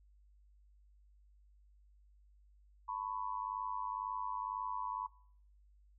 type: tone with amplitude modulation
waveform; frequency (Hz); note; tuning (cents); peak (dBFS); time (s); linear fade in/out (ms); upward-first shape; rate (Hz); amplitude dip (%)
sine; 996; B5; +14; -33; 2.88-5.07; 10; sine; 102; 100
effects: noise-tail reverb RT60 0.6 s tail -22 dB re dry + added 50 Hz sine -62 dBFS peak until 5.98 s